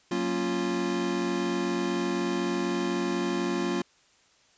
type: chord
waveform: square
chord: Gb major seventh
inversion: none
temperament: equal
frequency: 185 / 233.1 / 277.2 / 349.2 Hz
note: Gb3 / Bb3 / Db4 / F4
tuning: 0 / 0 / 0 / 0 cents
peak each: -34 / -34 / -34 / -30 dBFS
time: 0.11-3.82 s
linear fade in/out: 5 ms
effects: white hiss -62 dBFS RMS until 4.57 s + resampled to 16000 Hz